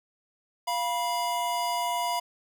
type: tone pair together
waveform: square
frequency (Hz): 696 / 974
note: F5 / B5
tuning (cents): -6 / -24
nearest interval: tritone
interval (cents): 582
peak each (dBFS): -31 / -29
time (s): 0.67-2.2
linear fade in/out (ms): 10
effects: none